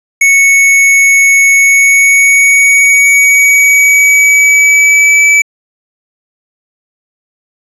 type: tone with pitch glide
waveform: square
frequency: 2213 to 2302 Hz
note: C#7 to D7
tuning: -3 to -35 cents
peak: -4 dBFS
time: 0.21-5.42 s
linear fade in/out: 5 ms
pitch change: +68 cents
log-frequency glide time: 1.54-5.25 s
effects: resampled to 24000 Hz + 7-bit

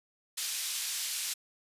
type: band-pass noise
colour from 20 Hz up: pink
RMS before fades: -35 dBFS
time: 0.37-1.34 s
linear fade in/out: 10 ms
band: 3700 to 13000 Hz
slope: 12 dB/octave
effects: resampled to 32000 Hz

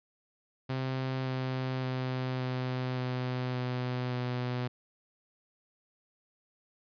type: tone with pitch steps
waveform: sawtooth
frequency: 131 / 129.87 / 128.75 / 127.64 / 126.54 / 125.45 / 124.36 Hz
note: C3 / C3 / C3 / C3 / B2 / B2 / B2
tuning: +2 / -13 / -28 / -43 / +43 / +28 / +12 cents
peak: -27 dBFS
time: 0.69-4.68 s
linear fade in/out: 10 ms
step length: 570 ms
effects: resampled to 11025 Hz

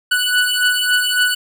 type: beating tone pair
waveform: 25% pulse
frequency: 1480 / 1483.6 Hz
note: F#6 / F#6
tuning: 0 / +4 cents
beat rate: 3.6 Hz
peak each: -13 / -14 dBFS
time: 0.11-1.35 s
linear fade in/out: 10 ms
effects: none

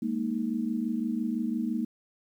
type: chord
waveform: sine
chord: Ab suspended second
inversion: none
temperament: just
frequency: 207.7 / 233.6 / 311.5 Hz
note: Ab3 / Bb3 / Eb4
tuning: 0 / +4 / +2 cents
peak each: -33 / -29 / -34 dBFS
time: 0.02-1.85 s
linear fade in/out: 5 ms
effects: 10-bit

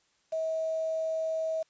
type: tone with quantisation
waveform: sine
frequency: 642 Hz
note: E5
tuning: 46 cents flat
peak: -28 dBFS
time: 0.32-1.63 s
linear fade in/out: 10 ms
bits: 8
effects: white hiss -70 dBFS RMS until 1.69 s + resampled to 16000 Hz

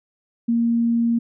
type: tone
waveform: sine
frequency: 233.1 Hz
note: A#3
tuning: in tune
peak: -16 dBFS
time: 0.48-1.19 s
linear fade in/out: 10 ms
effects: none

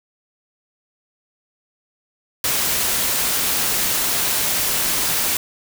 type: noise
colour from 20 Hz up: white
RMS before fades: -20 dBFS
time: 2.44-5.37 s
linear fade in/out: 2 ms
effects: none

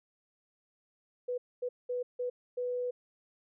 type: tone bursts at uneven times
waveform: sine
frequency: 493.9 Hz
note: B4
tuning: in tune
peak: -31 dBFS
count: 5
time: 1.28-1.38 / 1.62-1.69 / 1.89-2.03 / 2.19-2.3 / 2.57-2.91 s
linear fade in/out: 10 ms
effects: none

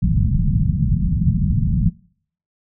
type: low-pass noise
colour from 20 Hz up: white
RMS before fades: -17 dBFS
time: 0.02-1.9 s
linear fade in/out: 10 ms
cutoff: 190 Hz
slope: 48 dB/octave
effects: noise-tail reverb RT60 0.6 s tail -25 dB re dry

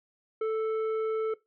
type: tone with tanh clipping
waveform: triangle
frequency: 440 Hz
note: A4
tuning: in tune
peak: -28 dBFS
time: 0.41-1.34 s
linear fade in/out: 5 ms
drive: 15 dB
effects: noise-tail reverb RT60 0.2 s tail -20 dB re dry + low-pass 2000 Hz 12 dB/octave

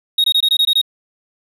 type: tone bursts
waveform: triangle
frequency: 3758 Hz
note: A#7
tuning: 13 cents sharp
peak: -9 dBFS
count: 8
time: 0.18-0.815 s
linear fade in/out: 5 ms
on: 61 ms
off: 21 ms
effects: none

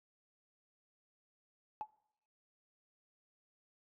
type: tone with exponential decay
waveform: sine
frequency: 855 Hz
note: A5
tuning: 50 cents flat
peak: -32 dBFS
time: 1.81-1.89 s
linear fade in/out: 0 ms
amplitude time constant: 16 ms
effects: noise-tail reverb RT60 0.8 s tail -24 dB re dry + tanh soft clip ceiling -32 dBFS

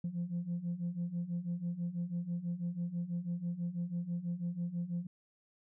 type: beating tone pair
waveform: sine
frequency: 170 / 176.1 Hz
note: F3 / F3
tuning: -46 / +15 cents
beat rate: 6.1 Hz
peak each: -38 / -35 dBFS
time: 0.04-5.07 s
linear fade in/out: 5 ms
effects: tanh soft clip ceiling -30 dBFS

